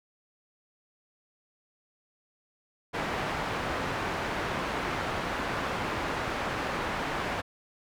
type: low-pass noise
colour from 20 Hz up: white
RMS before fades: -32 dBFS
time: 2.93-7.42 s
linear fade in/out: 20 ms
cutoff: 1500 Hz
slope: 12 dB/octave
effects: none